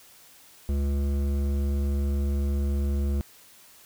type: tone with hard clipping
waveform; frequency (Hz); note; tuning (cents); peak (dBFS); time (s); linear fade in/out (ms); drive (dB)
triangle; 70.3; C#2; +25; -25; 0.69-3.21; 0; 16
effects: white hiss -53 dBFS RMS until 3.85 s